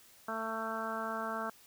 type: harmonic tone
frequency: 223 Hz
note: A3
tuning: 23 cents sharp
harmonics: 1 / 2 / 3 / 4 / 5 / 6 / 7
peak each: -43 / -45 / -41 / -43 / -42 / -40 / -44 dBFS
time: 0.28-1.5 s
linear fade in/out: 5 ms
effects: white hiss -60 dBFS RMS until 1.66 s